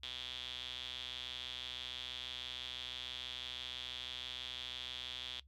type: tone with band-pass filter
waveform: sawtooth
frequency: 126.1 Hz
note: B2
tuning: 36 cents sharp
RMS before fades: -45 dBFS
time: 0.03-5.4 s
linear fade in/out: 0 ms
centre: 3400 Hz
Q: 9.1
effects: noise-tail reverb RT60 0.1 s tail -18 dB re dry + added 67 Hz sine -60 dBFS peak until 5.47 s